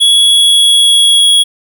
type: tone with pitch glide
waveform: square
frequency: 3361 to 3330 Hz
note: G#7 to G#7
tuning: +20 to +4 cents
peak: -5 dBFS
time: 0-1.44 s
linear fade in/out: 20 ms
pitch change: -16 cents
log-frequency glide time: 0.21-1.23 s
effects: none